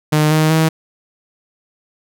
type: tone with pitch steps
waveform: sawtooth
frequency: 152.6 / 156.08 / 159.63 Hz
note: D#3 / D#3 / D#3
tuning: -33 / +6 / +45 cents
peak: -7 dBFS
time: 0.12-0.69 s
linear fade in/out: 10 ms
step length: 190 ms
effects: none